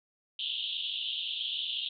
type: band-pass noise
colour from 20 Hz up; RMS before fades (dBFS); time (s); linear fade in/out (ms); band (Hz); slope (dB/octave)
pink; -35; 0.39-1.89; 5; 2900 to 3700; 96
effects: none